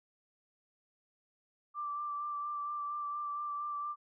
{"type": "tone with vibrato", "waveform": "sine", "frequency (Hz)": 1174.7, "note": "D6", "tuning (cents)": 0, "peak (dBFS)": -35, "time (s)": [1.74, 3.96], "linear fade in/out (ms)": 50, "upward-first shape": "sine", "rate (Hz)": 4.3, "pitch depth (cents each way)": 18, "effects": []}